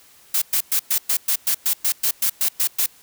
blue noise bursts, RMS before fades -19 dBFS, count 14, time 0.34-2.862 s, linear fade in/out 5 ms, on 78 ms, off 110 ms, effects white hiss -51 dBFS RMS until 3.02 s

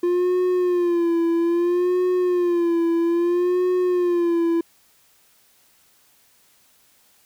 triangle tone with vibrato, 349.2 Hz, F4, in tune, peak -15 dBFS, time 0.03-4.61 s, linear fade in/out 5 ms, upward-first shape sine, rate 0.61 Hz, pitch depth 71 cents each way, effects white hiss -58 dBFS RMS until 7.25 s

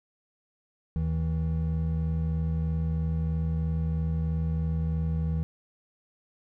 triangle tone pair together, 77.78 / 160.86 Hz, D#2 / E3, 0 / -42 cents, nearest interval octave + minor second, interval 1258 cents, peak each -26 dBFS, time 0.96-5.43 s, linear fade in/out 0 ms, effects none

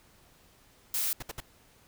blue noise, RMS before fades -30 dBFS, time 0.94-1.13 s, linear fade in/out 2 ms
pink noise bursts, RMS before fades -38 dBFS, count 3, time 1.2-1.404 s, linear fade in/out 5 ms, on 26 ms, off 63 ms
effects pink hiss -61 dBFS RMS until 1.87 s

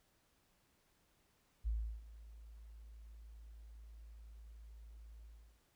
sine tone with ADSR envelope, 55 Hz, A1, in tune, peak -33 dBFS, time 1.64-5.62 s, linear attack 31 ms, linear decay 340 ms, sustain -19 dB, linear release 370 ms, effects pink hiss -75 dBFS RMS until 5.75 s

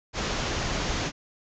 pink low-pass noise, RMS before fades -29 dBFS, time 0.13-1.12 s, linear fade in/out 50 ms, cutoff 7000 Hz, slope 96 dB/octave, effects none

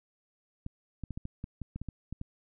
clicks, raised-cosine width 5 ms, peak -25 dBFS, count 12, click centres 0.664 / 1.037 / 1.107 / 1.175 / 1.254 / 1.441 / 1.617 / 1.76 / 1.816 / 1.887 / 2.126 / 2.214 s, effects none

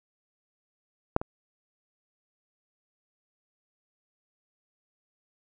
clicks, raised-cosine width 1 ms, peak -6 / -20 dBFS, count 2, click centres 1.164 / 1.215 s, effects none

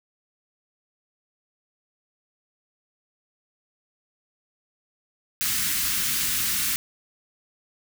white band-stop noise, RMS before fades -25 dBFS, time 5.41-6.76 s, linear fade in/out 0 ms, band 280 to 1300 Hz, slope 24 dB/octave, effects none

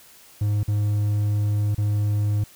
triangle tone with dropouts, 104 Hz, G#2, 3 cents sharp, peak -17 dBFS, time 0.41-2.44 s, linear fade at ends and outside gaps 5 ms, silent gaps 0.633-0.68 / 1.748-1.78 s, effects white hiss -50 dBFS RMS until 2.55 s

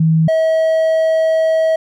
sine / triangle tone pair in turn, 160.6 / 642.4 Hz, E3 / E5, -45 / -45 cents, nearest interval 2 octaves, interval 2400 cents, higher second, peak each -9 dBFS, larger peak neither, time 0-0.28 / 0.28-1.76 s, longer second, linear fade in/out 5 ms, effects none

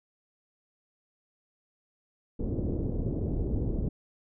pink low-pass noise, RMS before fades -30 dBFS, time 2.39-3.89 s, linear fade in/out 10 ms, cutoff 430 Hz, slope 24 dB/octave, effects none

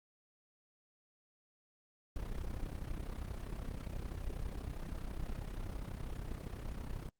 brown noise with amplitude modulation, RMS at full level -38 dBFS, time 2.16-7.09 s, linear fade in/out 2 ms, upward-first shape sine, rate 32.3 Hz, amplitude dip 70%, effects Opus 24 kbps

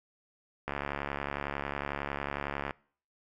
click train, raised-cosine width 0.5 ms, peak -18 dBFS, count 145, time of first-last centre 0.68-2.708 s, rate 71 Hz, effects noise-tail reverb RT60 0.5 s tail -24 dB re dry

